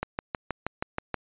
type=click train; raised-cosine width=0.5 ms; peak=-13 dBFS; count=8; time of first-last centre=0.03-1.143 s; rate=6.29 Hz; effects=resampled to 8000 Hz